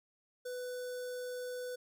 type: tone with notch filter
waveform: square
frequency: 497.9 Hz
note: B4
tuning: 14 cents sharp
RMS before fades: -41 dBFS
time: 0.45-1.76 s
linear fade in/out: 10 ms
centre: 2500 Hz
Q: 1.3
effects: none